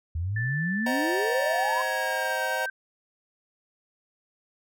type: exponential sweep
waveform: sine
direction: up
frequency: 77.78 to 1046.5 Hz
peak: -26 dBFS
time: 0.15-1.82 s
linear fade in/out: 5 ms
type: tone with pitch glide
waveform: sine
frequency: 1760 to 1559 Hz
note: A6 to G6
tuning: 0 to -10 cents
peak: -29 dBFS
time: 0.36-2.7 s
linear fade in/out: 5 ms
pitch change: -210 cents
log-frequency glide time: 1.49-2.43 s
type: chord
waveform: square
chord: C half-diminished seventh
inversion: none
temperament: just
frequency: 523.3 / 627.9 / 753.5 / 941.9 Hz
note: C5 / Eb5 / Gb5 / Bb5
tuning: 0 / +16 / +31 / +18 cents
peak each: -34 dBFS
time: 0.86-2.66 s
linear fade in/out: 5 ms
effects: none